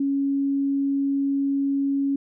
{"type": "tone", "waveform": "sine", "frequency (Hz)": 277.2, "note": "C#4", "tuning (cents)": 0, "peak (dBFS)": -20, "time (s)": [0, 2.16], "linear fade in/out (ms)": 5, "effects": []}